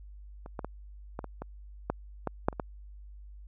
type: clicks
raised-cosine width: 1 ms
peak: -30 / -21 / -21 / -21 / -25 / -23 / -14 / -16 / -10 / -30 / -17 dBFS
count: 11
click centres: 0.461 / 0.592 / 0.646 / 1.191 / 1.243 / 1.42 / 1.9 / 2.273 / 2.485 / 2.528 / 2.598 s
effects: added 50 Hz sine -45 dBFS peak until 3.47 s